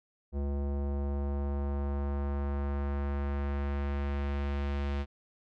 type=tone with low-pass filter sweep; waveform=square; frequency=70.6 Hz; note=C#2; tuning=32 cents sharp; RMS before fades=-32 dBFS; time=0.32-5.06 s; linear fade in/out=50 ms; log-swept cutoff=550 to 3300 Hz; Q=0.98; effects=none